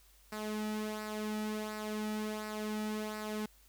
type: tone with flanger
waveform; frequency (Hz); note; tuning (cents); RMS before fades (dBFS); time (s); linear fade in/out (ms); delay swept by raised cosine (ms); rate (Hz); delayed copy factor
sawtooth; 213.8; A3; -49; -38; 0.32-3.46; 5; 0.3 to 1.9; 1.4; -0.55
effects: added 50 Hz sine -63 dBFS peak until 3.68 s + white hiss -65 dBFS RMS until 3.68 s